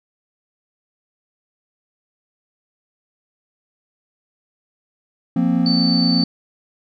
triangle chord, F suspended fourth, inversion none, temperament equal, 174.61 / 233.1 / 261.6 Hz, F3 / Bb3 / C4, 0 / 0 / 0 cents, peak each -17 dBFS, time 5.36-6.24 s, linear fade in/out 5 ms
sine tone, 4530 Hz, C#8, 37 cents sharp, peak -19 dBFS, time 5.66-6.24 s, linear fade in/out 2 ms
effects none

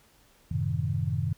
sine chord, F# diminished seventh, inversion none, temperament equal, 92.5 / 110 / 130.81 / 155.56 Hz, F#2 / A2 / C3 / Eb3, 0 / 0 / 0 / 0 cents, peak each -31 / -32 / -31 / -31 dBFS, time 0.51-1.33 s, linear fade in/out 5 ms, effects pink hiss -61 dBFS RMS until 1.37 s

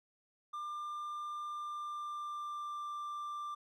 triangle tone with pitch glide, 1195 to 1182.6 Hz, D6 to D6, +30 to +12 cents, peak -37 dBFS, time 0.53-3.55 s, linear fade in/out 10 ms, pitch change -18 cents, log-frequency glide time 1.47-2.87 s, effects none

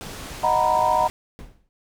pink low-pass noise, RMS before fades -36 dBFS, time 0.01-1.1 s, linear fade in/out 0 ms, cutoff 11000 Hz, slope 12 dB/octave
sine chord, B major seventh, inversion first, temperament equal, 622.3 / 740 / 932.3 / 987.8 Hz, D#5 / F#5 / A#5 / B5, 0 / 0 / 0 / 0 cents, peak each -24 / -23 / -20 / -23 dBFS, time 0.43-1.08 s, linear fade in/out 10 ms
brown noise with exponential decay, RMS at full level -32 dBFS, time 1.39-1.69 s, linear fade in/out 0 ms, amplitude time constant 65 ms
effects none

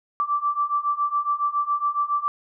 sine beating tone pair, 1163 / 1170.2 Hz, D6 / D6, -17 / -7 cents, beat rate 7.2 Hz, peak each -25 / -23 dBFS, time 0.2-2.28 s, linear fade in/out 0 ms, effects none

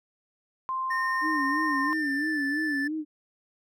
sine tone, 1046.5 Hz, C6, in tune, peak -27 dBFS, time 0.69-1.93 s, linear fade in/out 0 ms
triangle tone with pitch glide, 1829 to 1757.5 Hz, A#6 to A6, -33 to -2 cents, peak -26 dBFS, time 0.9-2.88 s, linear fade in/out 10 ms, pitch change -69 cents, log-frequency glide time 1.7-2.37 s
sine tone with vibrato, 294.5 Hz, D4, 5 cents sharp, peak -28 dBFS, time 1.21-3.05 s, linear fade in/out 50 ms, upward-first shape sine, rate 3 Hz, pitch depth 120 cents each way
effects none

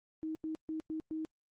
sine tone bursts at uneven times, 315.7 Hz, D#4, 25 cents sharp, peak -35 dBFS, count 5, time 0.23-0.35 / 0.44-0.55 / 0.69-0.8 / 0.9-1 / 1.11-1.25 s, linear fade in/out 0 ms, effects Opus 24 kbps

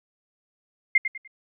sine tone with echo, 2108 Hz, C7, 12 cents sharp, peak -13 dBFS, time 0.95-0.98 s, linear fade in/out 5 ms, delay 99 ms, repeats 3, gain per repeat -10 dB, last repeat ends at 1.277 s, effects none

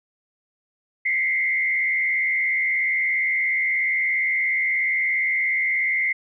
sine tone with frequency modulation, 2093 Hz, C7, in tune, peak -19 dBFS, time 1.05-6.13 s, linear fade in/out 10 ms, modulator 77 Hz, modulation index 1.1, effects none

